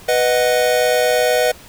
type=chord; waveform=square; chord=B major; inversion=none; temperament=equal; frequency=493.9 / 622.3 / 740 Hz; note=B4 / D#5 / F#5; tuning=0 / 0 / 0 cents; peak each=-17 / -18 / -22 dBFS; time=0.08-1.52 s; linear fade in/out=10 ms; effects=pink hiss -41 dBFS RMS until 1.68 s